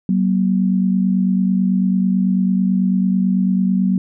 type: tone pair together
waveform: sine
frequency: 188.82 / 237.9 Hz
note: F#3 / A#3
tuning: +35 / +35 cents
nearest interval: major third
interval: 400 cents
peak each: -14 / -20 dBFS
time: 0.09-3.98 s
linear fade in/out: 2 ms
effects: none